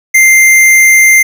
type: tone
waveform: square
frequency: 2093 Hz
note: C7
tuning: in tune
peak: -3 dBFS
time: 0.14-1.23 s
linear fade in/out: 10 ms
effects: 7-bit